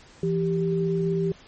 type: tone pair together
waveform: sine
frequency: 167.12 / 392 Hz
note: E3 / G4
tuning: +24 / 0 cents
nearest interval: octave + minor third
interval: 1476 cents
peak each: -24 dBFS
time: 0.23-1.32 s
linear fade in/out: 2 ms
effects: pink hiss -51 dBFS RMS until 1.47 s + MP3 32 kbps